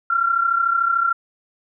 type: tone pair together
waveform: sine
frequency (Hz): 1363.4 / 1396.9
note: F6 / F6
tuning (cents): -42 / 0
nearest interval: unison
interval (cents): 42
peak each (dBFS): -17 / -22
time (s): 0.1-1.13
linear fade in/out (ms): 5
effects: none